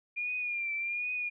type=tone with vibrato; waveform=sine; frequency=2409 Hz; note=D7; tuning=43 cents sharp; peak=-31 dBFS; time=0.16-1.3 s; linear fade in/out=20 ms; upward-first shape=triangle; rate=1.3 Hz; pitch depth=64 cents each way; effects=none